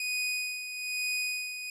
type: tone with tremolo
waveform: sawtooth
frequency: 2486 Hz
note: D#7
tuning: 2 cents flat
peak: -25 dBFS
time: 0-1.7 s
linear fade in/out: 2 ms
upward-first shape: sine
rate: 1.1 Hz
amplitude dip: 60%
effects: low-pass 12000 Hz 12 dB/octave